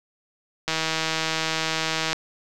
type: click train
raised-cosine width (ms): 0.2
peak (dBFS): -7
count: 233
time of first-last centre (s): 0.68-2.13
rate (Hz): 160
effects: none